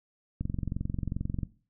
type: click train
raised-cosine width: 5 ms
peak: -19 dBFS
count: 24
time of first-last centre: 0.41-1.432 s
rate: 22.5 Hz
effects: noise-tail reverb RT60 0.4 s tail -18 dB re dry